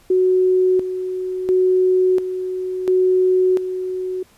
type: tone with tremolo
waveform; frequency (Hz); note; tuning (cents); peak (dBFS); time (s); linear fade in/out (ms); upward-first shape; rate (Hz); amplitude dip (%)
sine; 370; F#4; 0; -12; 0.1-4.23; 5; square; 0.72; 65
effects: pink hiss -53 dBFS RMS until 4.37 s + resampled to 32000 Hz